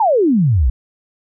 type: exponential sweep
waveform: sine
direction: down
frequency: 940 to 54.9 Hz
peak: -10 dBFS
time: 0-0.7 s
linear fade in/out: 5 ms
effects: none